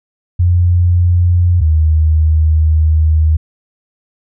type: tone pair in turn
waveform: sine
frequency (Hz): 88 / 78.4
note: F2 / D#2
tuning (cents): +14 / +14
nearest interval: major second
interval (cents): 200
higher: first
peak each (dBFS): -7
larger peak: neither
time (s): 0.39-1.61 / 1.61-3.37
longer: second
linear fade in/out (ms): 10
effects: none